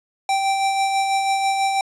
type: tone with tremolo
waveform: square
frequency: 781 Hz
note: G5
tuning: 7 cents flat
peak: -17 dBFS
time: 0.29-1.81 s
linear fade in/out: 2 ms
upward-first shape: sine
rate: 6.1 Hz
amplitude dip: 35%
effects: resampled to 22050 Hz + 8-bit